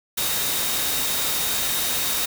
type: tone in noise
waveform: sine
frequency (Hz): 3729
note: A#7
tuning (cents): 0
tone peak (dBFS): -31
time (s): 0.17-2.26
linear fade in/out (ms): 10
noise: white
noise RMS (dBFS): -24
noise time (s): 0.17-2.26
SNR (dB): -10
effects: none